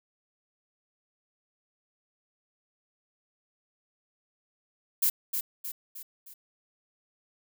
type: noise with echo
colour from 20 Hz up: violet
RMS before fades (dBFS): -24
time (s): 5.02-5.1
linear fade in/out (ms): 10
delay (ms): 310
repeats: 4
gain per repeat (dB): -6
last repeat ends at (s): 6.34
effects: none